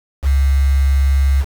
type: tone with quantisation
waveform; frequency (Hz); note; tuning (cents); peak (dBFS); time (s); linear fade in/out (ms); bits
sine; 68.5; C#2; -20; -10; 0.22-1.45; 50; 5
effects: none